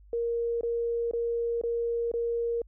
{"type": "tone bursts", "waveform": "sine", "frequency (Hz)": 468.2, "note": "A#4", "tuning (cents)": 8, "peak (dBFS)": -26, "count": 5, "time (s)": [0.13, 2.618], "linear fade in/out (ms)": 2, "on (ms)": 480, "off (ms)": 22, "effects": ["added 50 Hz sine -51 dBFS peak until 2.67 s"]}